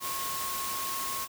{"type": "tone in noise", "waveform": "sine", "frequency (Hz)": 1087, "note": "C#6", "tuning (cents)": -34, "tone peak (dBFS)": -35, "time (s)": [0, 1.28], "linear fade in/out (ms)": 50, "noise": "white", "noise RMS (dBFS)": -35, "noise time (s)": [0, 1.28], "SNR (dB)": -3, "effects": []}